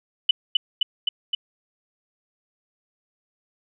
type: tone with echo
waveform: sine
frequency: 2991 Hz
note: F#7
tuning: 18 cents sharp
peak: -12 dBFS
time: 0.29-0.31 s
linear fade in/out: 5 ms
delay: 260 ms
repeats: 4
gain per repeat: -2 dB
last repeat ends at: 1.35 s
effects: none